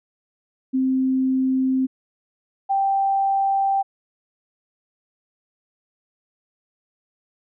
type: tone pair in turn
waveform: sine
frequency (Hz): 261.6 / 783.9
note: C4 / G5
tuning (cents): 0 / 0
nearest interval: octave + perfect fifth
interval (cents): 1900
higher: second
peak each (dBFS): -17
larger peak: neither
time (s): 0.73-1.87 / 2.69-3.83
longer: neither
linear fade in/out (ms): 20
effects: none